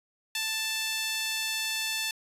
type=tone with high-pass filter; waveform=sawtooth; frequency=882 Hz; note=A5; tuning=4 cents sharp; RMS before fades=-31 dBFS; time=0.35-2.11 s; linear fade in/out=2 ms; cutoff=2800 Hz; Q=1.2; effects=resampled to 32000 Hz